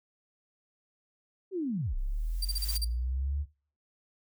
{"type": "linear two-way sweep", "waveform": "sine", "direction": "down then up", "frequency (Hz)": [398.4, 30.87, 74], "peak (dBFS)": -29, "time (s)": [1.51, 3.46], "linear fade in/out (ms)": 50, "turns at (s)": 1.95}
{"type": "noise with exponential growth", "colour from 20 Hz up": "blue", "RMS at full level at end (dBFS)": -35, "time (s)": [1.98, 2.77], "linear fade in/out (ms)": 1, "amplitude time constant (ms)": 170}
{"type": "tone bursts", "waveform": "sawtooth", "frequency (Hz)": 4699, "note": "D8", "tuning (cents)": 0, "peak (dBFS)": -28, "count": 7, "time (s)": [2.42, 2.847], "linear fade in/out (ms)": 5, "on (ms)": 31, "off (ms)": 35}
{"effects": ["noise-tail reverb RT60 0.4 s tail -18 dB re dry"]}